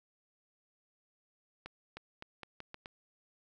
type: accelerating click train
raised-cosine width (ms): 0.3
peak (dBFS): -28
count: 7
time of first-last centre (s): 1.66-2.859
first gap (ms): 310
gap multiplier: 0.82
effects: none